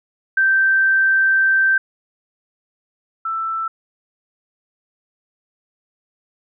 sine tone pair in turn, 1560 / 1327.8 Hz, G6 / E6, -9 / +12 cents, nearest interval minor third, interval 279 cents, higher first, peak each -12 / -20 dBFS, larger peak first, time 0.37-1.78 / 3.25-3.68 s, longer first, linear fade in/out 5 ms, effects none

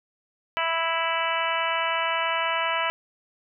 harmonic tone, 329.6 Hz, E4, in tune, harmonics 2 / 3 / 4 / 5 / 6 / 7 / 8 / 9, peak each -31 / -28 / -30 / -33 / -33 / -32 / -34 / -32 dBFS, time 0.57-2.9 s, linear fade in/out 0 ms, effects none

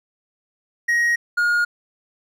triangle tone pair in turn, 1886 / 1429.2 Hz, A#6 / F6, +20 / +40 cents, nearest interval perfect fourth, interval 480 cents, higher first, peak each -14 dBFS, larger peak neither, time 0.88-1.16 / 1.37-1.65 s, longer neither, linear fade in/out 10 ms, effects none

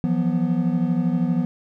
triangle tone cluster, 167.4 / 180 / 244.9 Hz, E3 / F#3 / B3, +27 / -47 / -14 cents, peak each -21 dBFS, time 0.04-1.45 s, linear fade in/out 0 ms, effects none

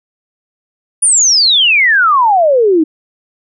sine exponential sweep, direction down, 9830 to 300.9 Hz, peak -6 dBFS, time 1.02-2.84 s, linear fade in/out 10 ms, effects none

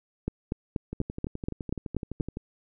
two click trains, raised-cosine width 3 ms, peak -15 / -21 dBFS, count 9 / 18, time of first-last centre 0.28-2.208 / 0.93-2.371 s, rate 4.15 / 11.8 Hz, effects none

